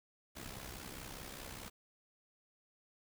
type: noise with amplitude modulation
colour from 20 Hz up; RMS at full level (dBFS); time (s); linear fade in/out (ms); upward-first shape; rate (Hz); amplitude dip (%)
pink; -45; 0.35-1.7; 20; sine; 64.9; 65
effects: none